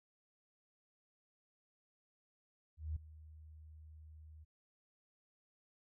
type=tone with ADSR envelope; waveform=sine; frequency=77.78 Hz; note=D#2; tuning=in tune; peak=-35 dBFS; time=2.77-4.45 s; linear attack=190 ms; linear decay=7 ms; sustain=-18 dB; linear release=21 ms; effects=none